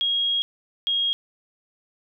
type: tone pair in turn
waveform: sine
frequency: 3280 / 3268 Hz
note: G#7 / G#7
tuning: -22 / -29 cents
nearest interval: unison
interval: 7 cents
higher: first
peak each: -20 dBFS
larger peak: neither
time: 0.01-0.42 / 0.87-1.13 s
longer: first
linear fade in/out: 0 ms
effects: none